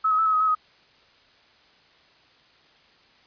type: tone with pitch steps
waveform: sine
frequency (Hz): 1293 / 1268 / 1313 / 1283 / 1259 / 1284 / 1256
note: E6 / D#6 / E6 / E6 / D#6 / E6 / D#6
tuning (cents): -34 / +32 / -7 / -47 / +20 / -46 / +16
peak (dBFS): -18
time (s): 0.04-0.551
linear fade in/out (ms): 10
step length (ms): 73
effects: white hiss -57 dBFS RMS until 3.26 s + resampled to 11025 Hz